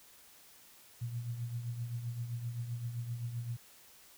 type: tone with tremolo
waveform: sine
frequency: 118.8 Hz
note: A#2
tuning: 33 cents sharp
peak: -33 dBFS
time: 1.01-3.57 s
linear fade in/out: 10 ms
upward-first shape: triangle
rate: 7.7 Hz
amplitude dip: 65%
effects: white hiss -59 dBFS RMS until 4.17 s